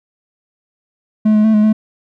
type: tone with pitch steps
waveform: triangle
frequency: 215 / 212.7 / 219.5 / 211.7 / 216.2 Hz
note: A3 / G#3 / A3 / G#3 / A3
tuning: -40 / +42 / -4 / +33 / -30 cents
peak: -6 dBFS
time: 1.25-1.73 s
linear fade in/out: 10 ms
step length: 96 ms
effects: none